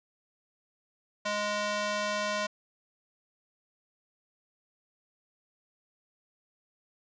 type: tone with high-pass filter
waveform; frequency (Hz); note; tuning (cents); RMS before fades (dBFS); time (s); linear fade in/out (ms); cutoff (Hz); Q
square; 207.7; G#3; 0; -31; 1.25-2.47; 10; 670; 0.83
effects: resampled to 16000 Hz